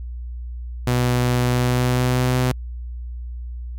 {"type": "tone with pitch glide", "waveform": "sawtooth", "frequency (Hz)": [123.47, 126.5], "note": ["B2", "B2"], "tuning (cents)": [0, 42], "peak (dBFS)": -13, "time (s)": [0.87, 2.52], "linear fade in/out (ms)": 5, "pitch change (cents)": 42, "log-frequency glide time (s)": [1.5, 2.34], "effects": ["added 60 Hz sine -28 dBFS peak until 3.78 s"]}